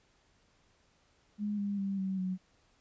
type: tone with pitch steps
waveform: sine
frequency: 207.7 / 201.9 / 196.27 / 190.79 / 185.47 Hz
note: G#3 / G#3 / G3 / G3 / F#3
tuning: 0 / -49 / +2 / -47 / +4 cents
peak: -31 dBFS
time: 1.38-2.38 s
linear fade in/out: 50 ms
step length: 200 ms
effects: pink hiss -69 dBFS RMS until 2.8 s + resampled to 16000 Hz